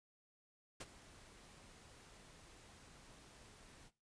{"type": "noise with ADSR envelope", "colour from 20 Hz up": "pink", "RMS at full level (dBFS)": -45, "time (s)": [0.8, 3.91], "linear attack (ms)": 9, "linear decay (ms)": 36, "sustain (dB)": -16, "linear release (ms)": 48, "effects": ["noise-tail reverb RT60 0.3 s tail -18 dB re dry", "resampled to 22050 Hz"]}